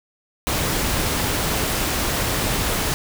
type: noise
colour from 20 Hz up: pink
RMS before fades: -22 dBFS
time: 0.47-2.94 s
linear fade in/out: 0 ms
effects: none